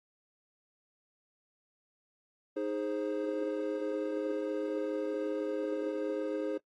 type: chord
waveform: triangle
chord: Ab major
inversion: second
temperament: equal with one note detuned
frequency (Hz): 311.1 / 415.3 / 527.5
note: Eb4 / Ab4 / C5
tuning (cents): 0 / 0 / +14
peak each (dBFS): -34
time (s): 2.56-6.58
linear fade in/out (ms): 10
effects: noise-tail reverb RT60 0.1 s tail -24 dB re dry + AAC 32 kbps